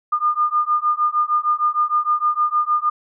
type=beating tone pair; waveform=sine; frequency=1210 / 1216.5 Hz; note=D#6 / D#6; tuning=-49 / -39 cents; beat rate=6.5 Hz; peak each=-19 dBFS; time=0.12-2.9 s; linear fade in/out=10 ms; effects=none